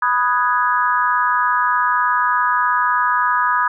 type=chord; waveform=sine; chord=G# minor seventh; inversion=first; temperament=equal; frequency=987.8 / 1244.5 / 1480 / 1661.2 Hz; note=B5 / D#6 / F#6 / G#6; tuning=0 / 0 / 0 / 0 cents; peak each=-18 / -18 / -24 / -21 dBFS; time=0.02-3.68 s; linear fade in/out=5 ms; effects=none